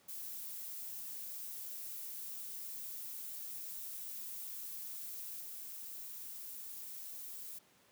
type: noise with level steps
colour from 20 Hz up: violet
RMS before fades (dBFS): -45 / -47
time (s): 0.08-7.59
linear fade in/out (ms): 10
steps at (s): 5.4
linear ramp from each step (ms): 2
effects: pink hiss -67 dBFS RMS until 7.91 s + high-pass 150 Hz 12 dB/octave